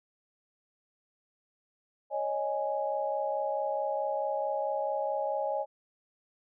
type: chord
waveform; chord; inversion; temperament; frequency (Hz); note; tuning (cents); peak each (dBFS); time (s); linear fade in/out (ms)
sine; C# suspended second; none; equal with one note detuned; 554.4 / 619 / 830.6; C#5 / D#5 / G#5; 0 / -9 / 0; -33; 2.1-5.66; 50
effects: none